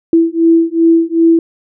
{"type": "beating tone pair", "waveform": "sine", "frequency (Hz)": [329.6, 332.2], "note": ["E4", "E4"], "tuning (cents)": [0, 13], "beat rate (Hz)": 2.6, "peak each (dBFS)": -10, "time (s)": [0.13, 1.39], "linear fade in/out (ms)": 2, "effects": []}